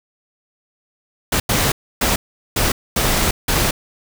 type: noise bursts at uneven times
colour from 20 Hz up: pink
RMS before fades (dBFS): -17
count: 6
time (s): 1.32-1.4 / 1.49-1.72 / 2.01-2.16 / 2.56-2.72 / 2.96-3.31 / 3.48-3.71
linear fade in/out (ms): 5
effects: none